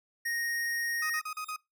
square tone, 1864.7 Hz, A#6, in tune, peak -31 dBFS, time 0.25-1.2 s, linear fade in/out 10 ms
35% pulse tone bursts, 1252 Hz, D#6, 10 cents sharp, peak -33 dBFS, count 5, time 1.02-1.563 s, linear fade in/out 5 ms, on 79 ms, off 37 ms
10% pulse tone with exponential growth, 3680 Hz, A#7, 23 cents flat, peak -39 dBFS, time 1.12-1.51 s, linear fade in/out 0 ms, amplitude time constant 83 ms
effects noise-tail reverb RT60 0.2 s tail -22 dB re dry

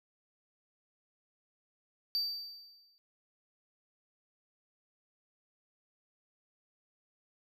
triangle tone with exponential decay, 4640 Hz, D8, 22 cents flat, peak -27 dBFS, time 2.15-2.98 s, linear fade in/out 0 ms, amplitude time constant 180 ms, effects none

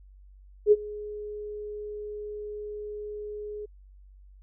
sine tone with ADSR envelope, 418.8 Hz, G#4, 15 cents sharp, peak -12 dBFS, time 0.66-3.66 s, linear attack 57 ms, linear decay 38 ms, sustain -22 dB, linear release 12 ms, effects added 48 Hz sine -49 dBFS peak until 4.42 s

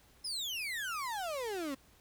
35% pulse exponential sweep, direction down, 5274 to 259.7 Hz, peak -34 dBFS, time 0.24-1.75 s, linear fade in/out 10 ms, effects added 60 Hz sine -67 dBFS peak until 2 s + pink hiss -64 dBFS RMS until 2 s

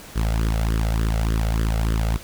sawtooth tone with flanger, 55 Hz, A1, in tune, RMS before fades -21 dBFS, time 0.15-2.18 s, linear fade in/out 20 ms, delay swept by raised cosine 0.6 to 1.5 ms, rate 3.4 Hz, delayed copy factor +0.95, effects pink hiss -41 dBFS RMS until 2.23 s

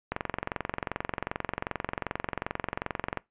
click train, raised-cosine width 0.5 ms, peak -14 dBFS, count 70, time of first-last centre 0.12-3.173 s, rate 22.6 Hz, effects noise-tail reverb RT60 0.2 s tail -22 dB re dry + resampled to 8000 Hz

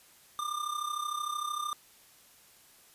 square tone with amplitude modulation, 1200 Hz, D6, 37 cents sharp, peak -30 dBFS, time 0.39-1.73 s, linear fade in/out 0 ms, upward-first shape sine, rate 33.2 Hz, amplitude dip 70%, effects white hiss -59 dBFS RMS until 2.94 s + resampled to 32000 Hz

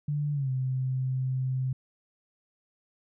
sine tone with pitch glide, 146.83 to 130.06 Hz, D3 to C3, 0 to -10 cents, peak -26 dBFS, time 0.08-1.73 s, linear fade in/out 5 ms, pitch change -210 cents, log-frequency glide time 0.33-0.5 s, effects none

